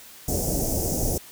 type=band-stop noise; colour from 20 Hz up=pink; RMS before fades=-25 dBFS; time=0.28-1.18 s; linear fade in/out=2 ms; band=740 to 5500 Hz; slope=48 dB/octave; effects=white hiss -46 dBFS RMS until 1.31 s